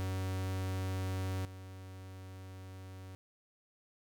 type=tone with level steps; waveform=45% pulse; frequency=94.2 Hz; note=F#2; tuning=32 cents sharp; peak=-34 / -46 dBFS; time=0-3.15 s; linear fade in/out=0 ms; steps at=1.45 s; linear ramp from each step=2 ms; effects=none